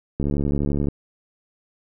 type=click train; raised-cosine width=3 ms; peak=-11 dBFS; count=50; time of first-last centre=0.2-0.885 s; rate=71.5 Hz; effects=none